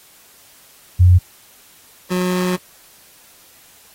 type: tone pair in turn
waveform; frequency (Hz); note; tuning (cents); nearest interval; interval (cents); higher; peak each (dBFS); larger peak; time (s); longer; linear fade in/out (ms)
sine / 25% pulse; 90.2 / 181.6; F#2 / F#3; -44 / -32; octave; 1212; second; -6 / -13; first; 0.99-1.19 / 2.1-2.57; second; 20
effects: white hiss -48 dBFS RMS until 3.94 s + AAC 48 kbps